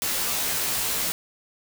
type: noise with comb filter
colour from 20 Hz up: white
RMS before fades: -26 dBFS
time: 0.02-1.12 s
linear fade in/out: 0 ms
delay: 14 ms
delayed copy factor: -1
effects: none